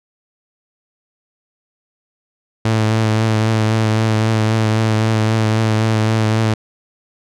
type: tone with vibrato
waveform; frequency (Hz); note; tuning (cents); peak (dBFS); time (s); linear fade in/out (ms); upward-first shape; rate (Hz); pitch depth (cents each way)
sawtooth; 110; A2; 0; -9; 2.65-6.54; 5; triangle; 3.8; 30
effects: low-pass 7000 Hz 12 dB/octave